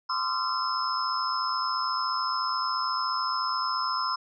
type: tone cluster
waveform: sine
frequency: 1033 / 1167 / 1261 / 1370 / 5190 Hz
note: C6 / D6 / D#6 / F6 / E8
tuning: -22 / -11 / +23 / -34 / -28 cents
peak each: -29 / -35 / -36 / -33 / -32 dBFS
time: 0.09-4.16 s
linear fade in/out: 10 ms
effects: none